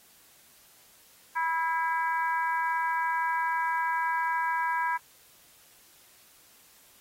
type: harmonic tone with a mistuned harmonic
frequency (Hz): 326.2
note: E4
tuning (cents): -18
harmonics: 3 / 4 / 5 / 6 / 7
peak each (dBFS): -27 / -39 / -31 / -41 / -42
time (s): 1.35-4.98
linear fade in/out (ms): 20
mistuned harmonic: 6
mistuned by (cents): +45
effects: white hiss -58 dBFS RMS until 7 s + AAC 48 kbps